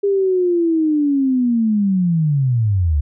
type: linear sweep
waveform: sine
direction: down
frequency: 404.9 to 68.6 Hz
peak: -13 dBFS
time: 0.03-3.01 s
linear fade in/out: 10 ms
effects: none